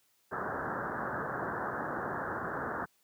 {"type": "low-pass noise", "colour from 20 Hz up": "white", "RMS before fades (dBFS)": -36, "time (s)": [0.31, 2.86], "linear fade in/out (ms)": 20, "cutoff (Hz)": 1700, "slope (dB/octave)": 96, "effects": ["white hiss -71 dBFS RMS until 3.03 s", "high-pass 100 Hz 12 dB/octave"]}